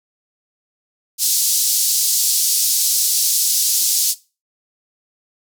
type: band-pass noise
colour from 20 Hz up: pink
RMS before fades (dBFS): -17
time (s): 1.18-4.15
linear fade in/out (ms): 50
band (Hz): 4800 to 16000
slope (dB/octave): 24
effects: noise-tail reverb RT60 0.3 s tail -19 dB re dry